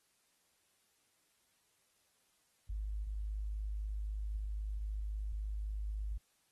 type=tone; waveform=sine; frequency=51.91 Hz; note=G#1; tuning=in tune; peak=-36 dBFS; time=2.69-6.18 s; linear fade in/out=10 ms; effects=white hiss -75 dBFS RMS until 6.51 s + AAC 32 kbps